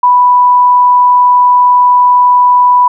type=tone; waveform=sine; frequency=987.8 Hz; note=B5; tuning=in tune; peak=-3 dBFS; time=0.03-2.88 s; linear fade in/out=5 ms; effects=none